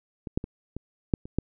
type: clicks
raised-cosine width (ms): 3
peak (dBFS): -22 / -11 / -21 / -21 / -8 / -27 / -11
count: 7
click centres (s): 0.272 / 0.375 / 0.441 / 0.766 / 1.138 / 1.255 / 1.386
effects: none